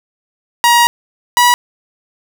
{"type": "tone pair in turn", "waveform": "sawtooth", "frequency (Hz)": [950, 971.6], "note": ["A#5", "B5"], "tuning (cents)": [33, -29], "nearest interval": "unison", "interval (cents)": 38, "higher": "second", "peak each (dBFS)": -3, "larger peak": "neither", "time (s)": [[0.64, 0.87], [1.37, 1.54]], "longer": "first", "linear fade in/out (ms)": 0, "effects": []}